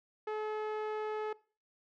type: tone with low-pass filter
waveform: sawtooth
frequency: 428.9 Hz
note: A4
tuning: 44 cents flat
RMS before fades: -37 dBFS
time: 0.27-1.33 s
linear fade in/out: 5 ms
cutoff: 1700 Hz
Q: 0.75
effects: noise-tail reverb RT60 0.4 s tail -21 dB re dry